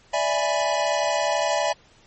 square chord, E dominant seventh, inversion third, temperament equal, 587.3 / 659.3 / 830.6 / 987.8 Hz, D5 / E5 / G#5 / B5, 0 / 0 / 0 / 0 cents, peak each -26 / -26 / -27 / -30 dBFS, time 0.13-1.73 s, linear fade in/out 10 ms, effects pink hiss -55 dBFS RMS until 2.06 s + MP3 32 kbps

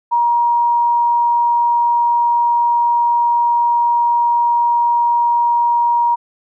sine tone, 948 Hz, A#5, 29 cents sharp, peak -11 dBFS, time 0.11-6.16 s, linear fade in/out 20 ms, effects none

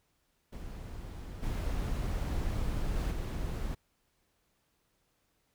brown noise with level steps, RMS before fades -42 / -33 / -31 / -35 dBFS, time 0.52-3.75 s, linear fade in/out 10 ms, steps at 1.42 / 2.95 / 3.1 s, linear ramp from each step 20 ms, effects pink hiss -75 dBFS RMS until 5.54 s

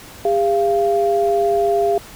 sine tone pair together, 404 / 687.9 Hz, G#4 / F5, -48 / -26 cents, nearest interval major sixth, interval 922 cents, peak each -16 / -17 dBFS, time 0.25-1.98 s, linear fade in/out 2 ms, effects pink hiss -39 dBFS RMS until 2.15 s

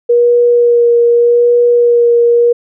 sine tone with vibrato, 476.7 Hz, A#4, 39 cents sharp, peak -5 dBFS, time 0.09-2.53 s, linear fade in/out 10 ms, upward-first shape sine, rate 0.83 Hz, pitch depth 15 cents each way, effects none

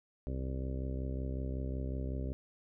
harmonic tone, 65.41 Hz, C2, in tune, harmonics 1 / 2 / 3 / 4 / 5 / 6 / 7 / 8 / 9, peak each -36 / -41 / -48 / -44 / -52 / -48 / -52 / -53 / -51 dBFS, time 0.27-2.33 s, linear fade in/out 0 ms, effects none

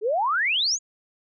sine exponential sweep, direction up, 398.1 to 7040 Hz, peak -20 dBFS, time 0.01-0.79 s, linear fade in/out 50 ms, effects none

